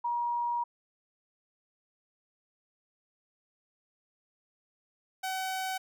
sine / sawtooth tone pair in turn, 953 / 756.4 Hz, A#5 / F#5, +38 / +38 cents, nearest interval major third, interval 400 cents, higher first, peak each -28 dBFS, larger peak neither, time 0.04-0.64 / 5.23-5.78 s, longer first, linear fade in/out 10 ms, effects none

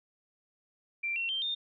sine tone with pitch steps, 2358 / 2724 / 3148 / 3637 Hz, D7 / F7 / G7 / A#7, +6 / -44 / +7 / -43 cents, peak -30 dBFS, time 1.03-1.55 s, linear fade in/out 10 ms, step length 130 ms, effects none

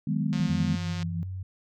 sine chord, G# minor seventh, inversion second, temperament just, 155.74 / 186.89 / 207.7 / 249.2 Hz, D#3 / F#3 / G#3 / B3, +2 / +18 / 0 / +16 cents, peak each -28 / -32 / -29 / -32 dBFS, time 0.07-0.76 s, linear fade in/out 5 ms
click train, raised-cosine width 0.2 ms, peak -23 dBFS, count 126, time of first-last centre 0.33-1.028 s, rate 179 Hz
sine tone with tremolo, 166.8 Hz, E3, 21 cents sharp, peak -28 dBFS, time 0.4-1.23 s, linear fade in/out 0 ms, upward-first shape sine, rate 6.6 Hz, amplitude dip 40%
sine tone with pitch glide, 89.5 to 93.57 Hz, F2 to F#2, +43 to +20 cents, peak -32 dBFS, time 0.49-1.43 s, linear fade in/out 5 ms, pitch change +77 cents, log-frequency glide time 0.72-0.78 s
effects none

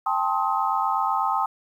sine chord, A half-diminished seventh, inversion third, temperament just, 792 / 880 / 1056 / 1267.2 Hz, G5 / A5 / C6 / Eb6, +18 / 0 / +16 / +31 cents, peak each -26 / -26 / -27 / -26 dBFS, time 0.06-1.46 s, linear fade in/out 5 ms, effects 9-bit

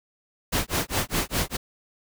pink noise with tremolo, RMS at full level -23 dBFS, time 0.52-1.57 s, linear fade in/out 10 ms, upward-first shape sine, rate 4.9 Hz, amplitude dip 100%, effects none

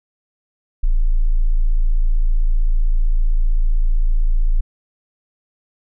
sine tone, 27.79 Hz, A0, 18 cents sharp, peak -11 dBFS, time 0.83-4.61 s, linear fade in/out 10 ms, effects none

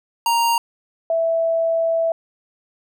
square / sine tone pair in turn, 932.3 / 659.2 Hz, A#5 / E5, 0 / 0 cents, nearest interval tritone, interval 600 cents, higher first, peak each -16 dBFS, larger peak neither, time 0.26-0.58 / 1.1-2.12 s, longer second, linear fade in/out 2 ms, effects none

